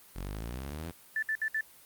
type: exponential sweep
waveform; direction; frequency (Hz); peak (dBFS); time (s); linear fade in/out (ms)
sawtooth; up; 43.65 to 87.31; -32; 0.15-0.92; 20
type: tone bursts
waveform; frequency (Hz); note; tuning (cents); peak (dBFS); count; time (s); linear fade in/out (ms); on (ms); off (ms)
sine; 1759; A6; -1; -28; 4; 1.16-1.609; 2; 65; 63
effects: white hiss -56 dBFS RMS until 1.85 s + Opus 32 kbps